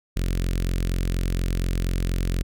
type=tone with notch filter; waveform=sawtooth; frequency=44.21 Hz; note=F1; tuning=22 cents sharp; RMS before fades=-24 dBFS; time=0.16-2.43 s; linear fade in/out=10 ms; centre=870 Hz; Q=0.57; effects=none